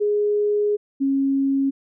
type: tone pair in turn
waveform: sine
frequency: 415.3 / 273.1 Hz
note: G#4 / C#4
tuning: 0 / -26 cents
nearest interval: perfect fifth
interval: 726 cents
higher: first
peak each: -17 dBFS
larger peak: neither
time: 0-0.77 / 1-1.71 s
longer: first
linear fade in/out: 20 ms
effects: none